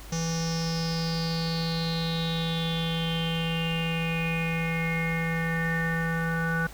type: tone with low-pass filter sweep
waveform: square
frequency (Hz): 164.81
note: E3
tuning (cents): 0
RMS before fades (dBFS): -28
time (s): 0.12-6.67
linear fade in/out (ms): 5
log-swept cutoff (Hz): 6000 to 1500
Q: 9.2
effects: added 50 Hz sine -43 dBFS peak until 6.73 s + pink hiss -47 dBFS RMS until 6.73 s